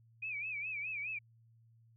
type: tone with vibrato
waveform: sine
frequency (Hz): 2430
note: D#7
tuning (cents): -42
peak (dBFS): -37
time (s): 0.22-1.19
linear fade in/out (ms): 10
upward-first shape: sine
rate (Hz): 4.8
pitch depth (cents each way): 130
effects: added 114 Hz sine -62 dBFS peak until 1.96 s